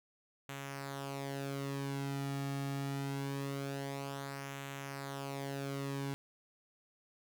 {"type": "tone with flanger", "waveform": "sawtooth", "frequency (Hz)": 138.5, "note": "C#3", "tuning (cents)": -1, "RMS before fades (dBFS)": -40, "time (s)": [0.49, 6.14], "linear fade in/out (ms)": 0, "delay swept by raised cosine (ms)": [0.2, 2], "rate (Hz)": 0.24, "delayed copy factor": -0.6, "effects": []}